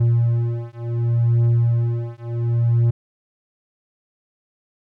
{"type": "beating tone pair", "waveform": "triangle", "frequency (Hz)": [117.3, 117.99], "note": ["A#2", "A#2"], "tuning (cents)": [11, 21], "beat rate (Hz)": 0.69, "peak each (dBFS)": -17, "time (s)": [0, 2.91], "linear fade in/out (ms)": 10, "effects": []}